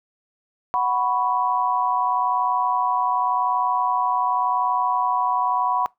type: chord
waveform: sine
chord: F# suspended fourth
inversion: none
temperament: equal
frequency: 740 / 987.8 / 1108.7 Hz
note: F#5 / B5 / C#6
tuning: 0 / 0 / 0 cents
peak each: -24 / -21 / -25 dBFS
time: 0.74-5.86 s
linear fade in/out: 0 ms
effects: noise-tail reverb RT60 0.2 s tail -23 dB re dry